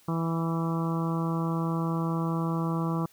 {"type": "harmonic tone with a mistuned harmonic", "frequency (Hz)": 164.81, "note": "E3", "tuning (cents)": 0, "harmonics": [1, 2, 3, 4, 5, 6, 7, 8], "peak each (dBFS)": [-27, -33, -39, -42, -41, -39, -37, -45], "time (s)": [0.08, 3.06], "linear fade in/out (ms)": 5, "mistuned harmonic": 8, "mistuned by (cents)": 24, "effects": ["white hiss -60 dBFS RMS until 3.12 s"]}